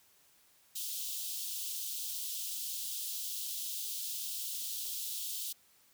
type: high-pass noise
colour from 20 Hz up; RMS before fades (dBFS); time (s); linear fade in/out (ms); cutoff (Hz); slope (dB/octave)
white; -39; 0.75-5.53; 10; 3000; 48
effects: white hiss -66 dBFS RMS until 5.93 s